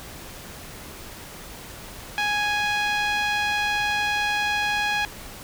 5% pulse tone with low-pass filter, 830.6 Hz, G#5, in tune, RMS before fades -24 dBFS, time 2.18-5.05 s, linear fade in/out 0 ms, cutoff 2400 Hz, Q 0.99, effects pink hiss -40 dBFS RMS until 5.43 s

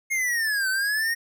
square linear two-way sweep, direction down then up, 2155 to 1512 to 1875 Hz, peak -23 dBFS, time 0.1-1.15 s, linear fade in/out 20 ms, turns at 0.69 s, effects none

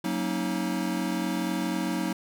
square chord, D# minor seventh, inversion first, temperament equal with one note detuned, 185 / 233.1 / 277.2 / 317.8 Hz, F#3 / A#3 / C#4 / D#4, 0 / 0 / 0 / +37 cents, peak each -32 / -34 / -35 / -32 dBFS, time 0.04-2.13 s, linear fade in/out 5 ms, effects none

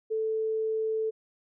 sine tone, 440 Hz, A4, in tune, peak -26 dBFS, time 0.1-1.11 s, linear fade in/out 20 ms, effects none

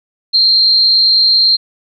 sine tone with amplitude modulation, 4186 Hz, C8, in tune, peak -4 dBFS, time 0.33-1.57 s, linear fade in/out 20 ms, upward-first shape sine, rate 210 Hz, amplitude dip 60%, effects none

